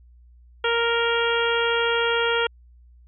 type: harmonic tone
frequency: 466.2 Hz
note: A#4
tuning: in tune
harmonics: 1 / 2 / 3 / 4 / 5 / 6 / 7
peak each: -23 / -28 / -25 / -31 / -32 / -30 / -29 dBFS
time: 0.64-2.47 s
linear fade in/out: 5 ms
effects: added 60 Hz sine -48 dBFS peak until 3.07 s